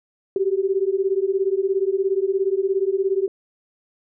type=beating tone pair; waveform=sine; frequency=378.6 / 395.6 Hz; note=F#4 / G4; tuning=+40 / +16 cents; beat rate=17 Hz; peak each=-21 dBFS; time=0.36-3.28 s; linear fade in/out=2 ms; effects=none

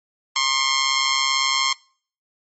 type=tone with amplitude modulation; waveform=10% pulse; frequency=1067 Hz; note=C6; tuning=34 cents sharp; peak=-6 dBFS; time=0.36-1.73 s; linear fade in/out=2 ms; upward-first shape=sine; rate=138 Hz; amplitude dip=65%; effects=noise-tail reverb RT60 0.5 s tail -25 dB re dry + MP3 32 kbps

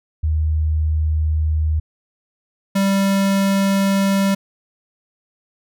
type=tone pair in turn; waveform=sine / square; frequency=77.78 / 195.99 Hz; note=D#2 / G3; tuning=0 / 0 cents; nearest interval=octave + major third; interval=1600 cents; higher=second; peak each=-15 dBFS; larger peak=neither; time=0.23-1.8 / 2.75-4.35 s; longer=second; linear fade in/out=10 ms; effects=none

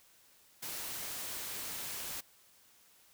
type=noise; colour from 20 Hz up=white; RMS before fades=-41 dBFS; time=0.62-2.21 s; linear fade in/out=10 ms; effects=white hiss -64 dBFS RMS until 3.13 s

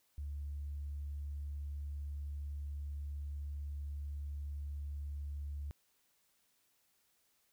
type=tone; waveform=sine; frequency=72.2 Hz; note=D2; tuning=29 cents flat; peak=-38 dBFS; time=0.18-5.71 s; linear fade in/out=0 ms; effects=tanh soft clip ceiling -34 dBFS + white hiss -75 dBFS RMS until 7.52 s

